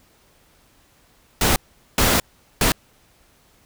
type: noise bursts at uneven times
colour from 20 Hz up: pink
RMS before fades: -17 dBFS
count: 3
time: 1.41-1.56 / 1.98-2.2 / 2.61-2.72 s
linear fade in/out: 2 ms
effects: pink hiss -57 dBFS RMS until 3.65 s